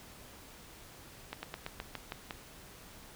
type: slowing click train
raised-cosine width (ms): 0.3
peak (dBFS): -22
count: 8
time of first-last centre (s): 1.33-2.308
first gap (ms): 100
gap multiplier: 1.11
effects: pink hiss -53 dBFS RMS until 3.15 s